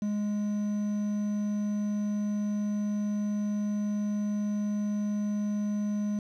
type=tone with quantisation; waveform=triangle; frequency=207.8 Hz; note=G#3; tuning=1 cent sharp; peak=-25 dBFS; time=0.02-6.19 s; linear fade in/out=2 ms; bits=8; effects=low-pass 6000 Hz 12 dB/octave